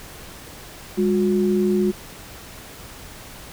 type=tone pair together; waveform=sine; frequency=203.2 / 362 Hz; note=G#3 / F#4; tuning=-38 / -38 cents; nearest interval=minor seventh; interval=1000 cents; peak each=-19 dBFS; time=0.97-1.92 s; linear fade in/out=20 ms; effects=pink hiss -40 dBFS RMS until 3.52 s